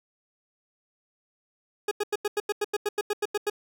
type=tone bursts; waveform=40% pulse; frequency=415.3 Hz; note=G#4; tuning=in tune; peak=-23 dBFS; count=14; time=1.88-3.499 s; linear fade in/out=5 ms; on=33 ms; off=89 ms; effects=none